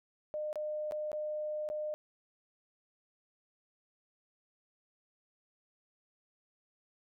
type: tone with dropouts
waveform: sine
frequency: 607 Hz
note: D#5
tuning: 43 cents flat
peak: -34 dBFS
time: 0.34-1.94 s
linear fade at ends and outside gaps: 0 ms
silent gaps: 0.529-0.557 / 0.911-0.921 / 1.117-1.13 / 1.689-1.7 s
effects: none